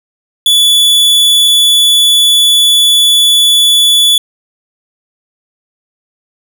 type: tone pair in turn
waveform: 45% pulse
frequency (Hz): 3440 / 3440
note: A7 / A7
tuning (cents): -40 / -40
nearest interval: unison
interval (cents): 0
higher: neither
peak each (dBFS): -5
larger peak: neither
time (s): 0.46-1.48 / 1.48-4.18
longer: second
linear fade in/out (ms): 2
effects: none